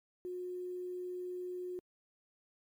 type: tone with quantisation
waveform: sine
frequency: 361.4 Hz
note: F#4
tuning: 41 cents flat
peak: -38 dBFS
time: 0.25-1.79 s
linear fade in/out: 0 ms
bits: 11
effects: MP3 96 kbps